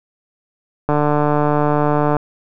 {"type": "click train", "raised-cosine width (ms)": 1, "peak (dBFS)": -3, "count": 190, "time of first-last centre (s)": [0.89, 2.167], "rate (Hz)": 148, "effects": []}